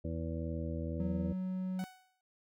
harmonic tone, 81.9 Hz, E2, 11 cents flat, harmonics 1 / 2 / 3 / 4 / 6 / 7, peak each -38 / -41 / -43 / -44 / -46 / -46 dBFS, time 0.04-1.33 s, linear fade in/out 10 ms
triangle tone with pitch glide, 184.5 to 185.89 Hz, F#3 to F#3, -5 to +8 cents, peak -32 dBFS, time 1-1.84 s, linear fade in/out 0 ms, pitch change +13 cents, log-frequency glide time 1.22-1.28 s
sawtooth tone with exponential decay, 746 Hz, F#5, 14 cents sharp, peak -39 dBFS, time 1.79-2.21 s, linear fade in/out 2 ms, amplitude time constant 91 ms
effects none

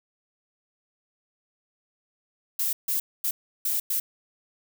violet noise bursts at uneven times, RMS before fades -26 dBFS, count 5, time 2.59-2.73 / 2.88-3 / 3.24-3.31 / 3.65-3.8 / 3.9-4 s, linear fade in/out 5 ms, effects none

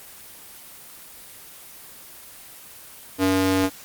square tone with high-pass filter, 94.9 Hz, F#2, 44 cents sharp, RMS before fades -19 dBFS, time 3.18-3.7 s, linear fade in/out 50 ms, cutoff 260 Hz, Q 1.7, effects white hiss -43 dBFS RMS until 3.84 s + Opus 24 kbps

